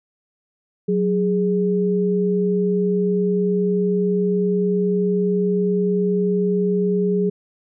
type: tone pair together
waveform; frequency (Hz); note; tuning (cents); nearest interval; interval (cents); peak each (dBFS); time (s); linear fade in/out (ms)
sine; 184.4 / 414; F#3 / G#4; -6 / -5; octave + major second; 1401; -19; 0.88-7.3; 10
effects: none